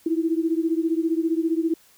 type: beating tone pair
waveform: sine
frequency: 322.1 / 337.1 Hz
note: E4 / E4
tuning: -40 / +39 cents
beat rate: 15 Hz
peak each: -22 / -24 dBFS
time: 0.06-1.74 s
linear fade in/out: 5 ms
effects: white hiss -56 dBFS RMS until 1.97 s